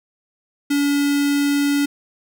square tone with notch filter, 285.5 Hz, D4, 49 cents flat, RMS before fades -18 dBFS, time 0.7-1.86 s, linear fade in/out 10 ms, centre 790 Hz, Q 1.3, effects none

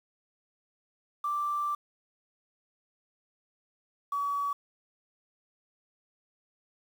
triangle tone pair in turn, 1174.7 / 1136.7 Hz, D6 / C#6, 0 / +43 cents, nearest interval minor second, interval 57 cents, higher first, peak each -24 dBFS, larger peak neither, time 1.24-1.75 / 4.12-4.53 s, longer first, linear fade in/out 5 ms, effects tanh soft clip ceiling -26 dBFS + 9-bit

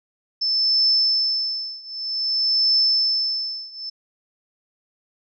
sine tone with tremolo, 5274 Hz, E8, in tune, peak -14 dBFS, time 0.41-3.9 s, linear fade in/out 10 ms, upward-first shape triangle, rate 0.53 Hz, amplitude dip 95%, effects none

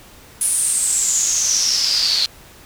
pink noise with band-pass filter sweep, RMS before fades -18 dBFS, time 0.41-2.26 s, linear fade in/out 2 ms, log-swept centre 10000 to 4200 Hz, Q 9.5, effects pink hiss -44 dBFS RMS until 2.65 s

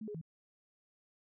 sine tone with pitch steps, 216.6 / 417.7 / 161.5 Hz, A3 / G#4 / E3, -27 / +10 / -35 cents, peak -40 dBFS, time 0.01-0.214 s, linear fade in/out 5 ms, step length 68 ms, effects none

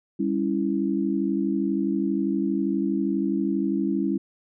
sine chord, C# diminished, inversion second, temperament equal with one note detuned, 199.31 / 277.2 / 329.6 Hz, G3 / C#4 / E4, +29 / 0 / 0 cents, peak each -26 dBFS, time 0.19-4.18 s, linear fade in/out 10 ms, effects none

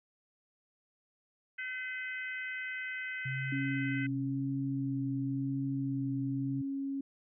harmonic tone, 510 Hz, C5, 44 cents flat, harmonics 3 / 4 / 5 / 6, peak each -40 / -39 / -46 / -54 dBFS, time 1.58-4.07 s, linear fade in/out 10 ms
sine tone with vibrato, 131.8 Hz, C3, 13 cents sharp, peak -35 dBFS, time 3.25-6.62 s, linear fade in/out 10 ms, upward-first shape sine, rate 0.94 Hz, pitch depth 31 cents each way
sine tone, 274.4 Hz, C#4, 17 cents flat, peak -33 dBFS, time 3.52-7.01 s, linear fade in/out 5 ms
effects none

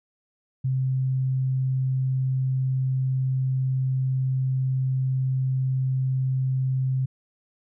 sine tone, 131 Hz, C3, 2 cents sharp, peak -21 dBFS, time 0.64-7.06 s, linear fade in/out 10 ms, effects none

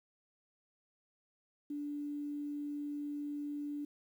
sine tone with quantisation, 291.4 Hz, D4, 13 cents flat, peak -37 dBFS, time 1.7-3.85 s, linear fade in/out 5 ms, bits 11, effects none

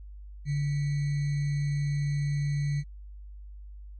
sine tone with sample-and-hold, 144.2 Hz, D3, 31 cents flat, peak -25 dBFS, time 0.45-2.84 s, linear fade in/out 50 ms, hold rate 2100 Hz, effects added 50 Hz sine -41 dBFS peak until 3.99 s + MP3 32 kbps

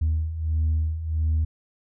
sine beating tone pair, 77.8 / 79.3 Hz, D#2 / D#2, 0 / +33 cents, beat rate 1.5 Hz, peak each -26 / -21 dBFS, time 0.01-1.45 s, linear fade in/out 10 ms, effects tanh soft clip ceiling -17 dBFS

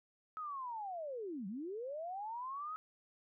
sine linear two-way sweep, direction down then up, 1289 to 179.5 to 1289 Hz, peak -40 dBFS, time 0.37-2.76 s, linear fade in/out 0 ms, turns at 1.47 s, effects none

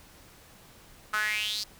sawtooth tone with high-pass filter sweep, 212.2 Hz, G#3, 38 cents sharp, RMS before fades -30 dBFS, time 1.13-1.64 s, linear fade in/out 10 ms, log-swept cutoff 1300 to 4900 Hz, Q 6.3, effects pink hiss -54 dBFS RMS until 1.79 s

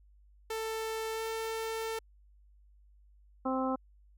sawtooth tone with pitch glide, 443.7 to 447.3 Hz, A4 to A4, +14 to +28 cents, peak -30 dBFS, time 0.5-1.99 s, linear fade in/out 5 ms, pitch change +14 cents, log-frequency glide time 1.13-1.22 s
harmonic tone, 261.6 Hz, C4, in tune, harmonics 1 / 2 / 3 / 4 / 5, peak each -32 / -35 / -37 / -38 / -39 dBFS, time 3.45-3.76 s, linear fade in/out 10 ms
effects added 50 Hz sine -58 dBFS peak until 4.17 s

